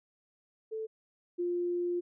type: tone pair in turn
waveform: sine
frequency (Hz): 440 / 351.1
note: A4 / F4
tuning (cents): 0 / +9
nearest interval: major third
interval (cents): 391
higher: first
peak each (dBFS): -34 / -29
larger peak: second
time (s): 0.71-0.87 / 1.38-2.01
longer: second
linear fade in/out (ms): 20
effects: none